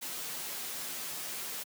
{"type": "noise with comb filter", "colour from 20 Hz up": "white", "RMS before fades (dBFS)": -39, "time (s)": [0.01, 1.64], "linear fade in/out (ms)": 20, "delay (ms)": 9.8, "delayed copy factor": -0.55, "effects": ["high-pass 150 Hz 12 dB/octave"]}